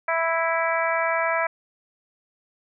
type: harmonic tone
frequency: 329.6 Hz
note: E4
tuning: in tune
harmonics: 2 / 3 / 4 / 5 / 6 / 7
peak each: -25 / -27 / -28 / -29 / -30 / -30 dBFS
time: 0.08-1.47 s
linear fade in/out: 5 ms
effects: none